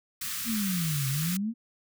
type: band-stop noise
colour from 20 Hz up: white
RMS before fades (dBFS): -34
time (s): 0.21-1.37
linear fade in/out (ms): 5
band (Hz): 230 to 1100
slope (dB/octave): 96
type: exponential two-way sweep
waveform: sine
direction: down then up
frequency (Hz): 238.3 to 130.81 to 238.3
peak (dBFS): -27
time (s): 0.45-1.54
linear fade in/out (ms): 50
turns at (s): 1.08
effects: none